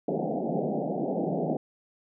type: band-pass noise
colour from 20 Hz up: pink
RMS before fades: -29 dBFS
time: 0.08-1.57 s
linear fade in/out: 2 ms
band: 150 to 790 Hz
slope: 96 dB/octave
effects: none